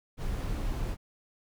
brown noise, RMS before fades -32 dBFS, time 0.17-0.97 s, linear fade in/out 50 ms, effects none

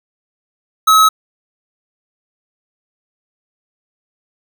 square tone, 1284 Hz, E6, 46 cents flat, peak -7 dBFS, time 0.87-1.09 s, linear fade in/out 10 ms, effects none

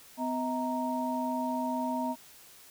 sine tone cluster, 252.4 / 640 / 931 Hz, B3 / D#5 / A#5, +38 / +49 / -2 cents, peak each -32 / -36 / -33 dBFS, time 0.17-2.16 s, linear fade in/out 50 ms, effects white hiss -54 dBFS RMS until 2.7 s

